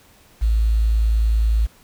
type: tone with quantisation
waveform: sine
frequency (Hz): 55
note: A1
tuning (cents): 0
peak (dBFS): -14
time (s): 0.41-1.67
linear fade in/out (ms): 20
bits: 7
effects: pink hiss -52 dBFS RMS until 1.83 s